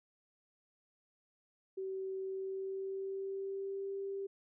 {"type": "tone with pitch glide", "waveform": "sine", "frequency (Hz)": [382.1, 393.1], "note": ["G4", "G4"], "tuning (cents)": [-44, 5], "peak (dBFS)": -37, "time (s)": [1.77, 4.27], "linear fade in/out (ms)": 10, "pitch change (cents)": 49, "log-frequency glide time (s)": [2.19, 3.94], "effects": []}